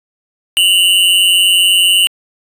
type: tone pair together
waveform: square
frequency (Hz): 2800 / 2984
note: F7 / F#7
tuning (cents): +4 / +14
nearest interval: minor second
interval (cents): 110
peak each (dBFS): -11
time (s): 0.57-2.07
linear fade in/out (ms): 0
effects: resampled to 32000 Hz